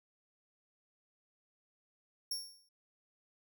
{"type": "tone with exponential decay", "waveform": "sawtooth", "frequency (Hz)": 5500, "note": "F8", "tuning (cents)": -27, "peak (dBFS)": -31, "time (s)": [2.31, 2.69], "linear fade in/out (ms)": 5, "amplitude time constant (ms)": 81, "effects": []}